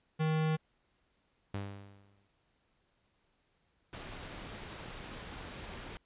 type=tone; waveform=square; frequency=157.1 Hz; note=D#3; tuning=17 cents sharp; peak=-29 dBFS; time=0.19-0.57 s; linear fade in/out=20 ms
type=tone with exponential decay; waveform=sawtooth; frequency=99.8 Hz; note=G2; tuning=32 cents sharp; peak=-30 dBFS; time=1.54-2.28 s; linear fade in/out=5 ms; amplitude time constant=160 ms
type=noise; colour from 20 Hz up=pink; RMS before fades=-45 dBFS; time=3.93-5.97 s; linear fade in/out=0 ms
effects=pink hiss -75 dBFS RMS until 6.05 s + resampled to 8000 Hz